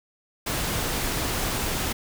pink noise, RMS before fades -27 dBFS, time 0.46-1.93 s, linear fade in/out 10 ms, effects none

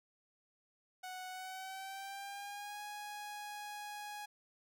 sawtooth tone with pitch glide, 740 to 830.6 Hz, F#5 to G#5, 0 to 0 cents, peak -40 dBFS, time 1.03-4.26 s, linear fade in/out 10 ms, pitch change +200 cents, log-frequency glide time 1.3-2.81 s, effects none

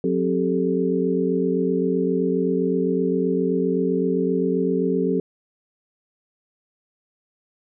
sine tone cluster, 181.6 / 265.3 / 392.2 / 439.9 Hz, F#3 / C4 / G4 / A4, -32 / +24 / +1 / 0 cents, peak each -24 dBFS, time 0.04-5.2 s, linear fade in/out 2 ms, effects none

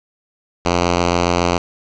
5% pulse tone, 87.31 Hz, F2, in tune, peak -3 dBFS, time 0.65-1.58 s, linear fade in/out 5 ms, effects resampled to 16000 Hz + 7-bit

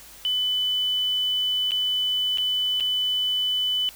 sine tone with dropouts, 3000 Hz, F#7, 23 cents sharp, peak -21 dBFS, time 0.25-3.89 s, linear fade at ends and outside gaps 0 ms, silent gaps 1.709-1.718 / 2.374-2.383 / 2.8-2.806 s, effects added 50 Hz sine -56 dBFS peak until 3.95 s + white hiss -46 dBFS RMS until 3.95 s

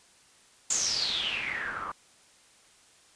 white noise with low-pass filter sweep, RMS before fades -31 dBFS, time 0.7-1.92 s, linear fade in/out 5 ms, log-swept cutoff 7300 to 1100 Hz, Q 9.5, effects white hiss -59 dBFS RMS until 3.15 s + resampled to 22050 Hz

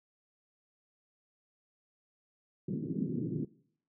pink band-pass noise, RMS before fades -35 dBFS, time 2.68-3.45 s, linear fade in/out 5 ms, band 130 to 370 Hz, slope 48 dB/octave, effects noise-tail reverb RT60 0.6 s tail -20 dB re dry

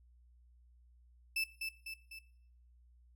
35% pulse tone with echo, 2637 Hz, E7, in tune, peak -31 dBFS, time 1.36-1.44 s, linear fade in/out 5 ms, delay 250 ms, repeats 3, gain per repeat -5 dB, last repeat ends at 2.19 s, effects noise-tail reverb RT60 0.7 s tail -19 dB re dry + added 60 Hz sine -61 dBFS peak until 3.15 s

